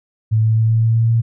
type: tone with pitch steps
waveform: sine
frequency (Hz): 110 / 110.83 / 111.66 / 112.51 / 113.35 / 114.21 / 115.07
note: A2 / A2 / A2 / A2 / A#2 / A#2 / A#2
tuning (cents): 0 / +13 / +26 / +39 / -48 / -35 / -22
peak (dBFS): -11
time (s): 0.31-1.22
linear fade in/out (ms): 20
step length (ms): 130
effects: none